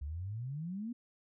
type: exponential sweep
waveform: sine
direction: up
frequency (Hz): 67.8 to 246.9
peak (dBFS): -37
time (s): 0.01-0.93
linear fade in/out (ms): 10
effects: none